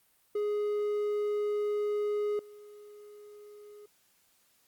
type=tone with level steps; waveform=triangle; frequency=416.3 Hz; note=G#4; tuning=4 cents sharp; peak=-26 / -46 dBFS; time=0.35-3.86 s; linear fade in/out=5 ms; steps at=2.39 s; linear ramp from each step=2 ms; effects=white hiss -68 dBFS RMS until 4.67 s + Opus 32 kbps